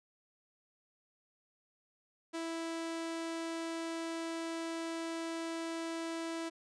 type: tone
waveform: sawtooth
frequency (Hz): 329.6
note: E4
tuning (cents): 0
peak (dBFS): -33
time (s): 2.33-6.5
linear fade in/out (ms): 20
effects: resampled to 22050 Hz